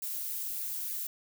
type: noise with flanger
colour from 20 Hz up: violet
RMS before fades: -36 dBFS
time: 0.02-1.07 s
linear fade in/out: 5 ms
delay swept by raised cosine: 0.44 to 2.44 ms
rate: 3.4 Hz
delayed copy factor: +0.55
effects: none